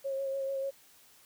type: tone with vibrato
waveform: sine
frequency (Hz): 543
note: C#5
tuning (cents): -36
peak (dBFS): -31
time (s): 0.04-0.71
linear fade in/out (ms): 20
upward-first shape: sine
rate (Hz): 6.8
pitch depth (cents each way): 21
effects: white hiss -60 dBFS RMS until 1.25 s